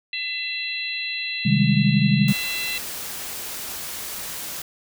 harmonic tone, 672 Hz, E5, 33 cents sharp, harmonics 3 / 4 / 5 / 6, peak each -33 / -28 / -38 / -30 dBFS, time 0.13-2.78 s, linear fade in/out 2 ms
sine chord, Ab major seventh, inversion first, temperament equal, 130.81 / 155.56 / 196 / 207.7 Hz, C3 / Eb3 / G3 / Ab3, 0 / 0 / 0 / 0 cents, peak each -21 dBFS, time 1.45-2.33 s, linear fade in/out 10 ms
white noise, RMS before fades -32 dBFS, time 2.28-4.62 s, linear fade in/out 2 ms
effects none

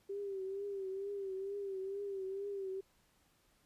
sine tone with vibrato, 392 Hz, G4, in tune, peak -38 dBFS, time 0.09-2.81 s, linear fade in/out 10 ms, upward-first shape triangle, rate 2.2 Hz, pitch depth 69 cents each way, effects pink hiss -72 dBFS RMS until 3.65 s + resampled to 32000 Hz

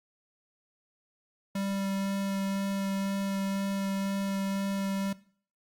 square tone with vibrato, 196 Hz, G3, in tune, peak -30 dBFS, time 1.55-5.13 s, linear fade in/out 5 ms, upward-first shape sine, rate 2 Hz, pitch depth 8 cents each way, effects noise-tail reverb RT60 0.5 s tail -19 dB re dry + Opus 48 kbps

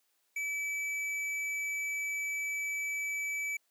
triangle tone with hard clipping, 2301 Hz, D7, 36 cents flat, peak -34 dBFS, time 0.36-3.57 s, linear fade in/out 5 ms, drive 12 dB, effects white hiss -75 dBFS RMS until 3.7 s + high-pass 300 Hz 12 dB/octave

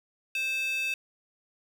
square tone with high-pass filter, 523.3 Hz, C5, in tune, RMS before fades -30 dBFS, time 0.35-0.94 s, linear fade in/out 2 ms, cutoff 2700 Hz, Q 7.3, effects none

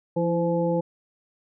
harmonic tone with a mistuned harmonic, 170.8 Hz, F3, 38 cents flat, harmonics 1 / 2 / 3 / 5, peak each -25 / -28 / -24 / -32 dBFS, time 0.16-0.81 s, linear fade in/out 10 ms, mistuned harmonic 2, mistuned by -43 cents, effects none

